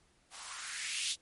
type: noise with band-pass filter sweep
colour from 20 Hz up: violet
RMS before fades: -39 dBFS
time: 0.3-1.16 s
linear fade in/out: 50 ms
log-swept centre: 750 to 3600 Hz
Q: 2.8
effects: pink hiss -69 dBFS RMS until 1.21 s + MP3 48 kbps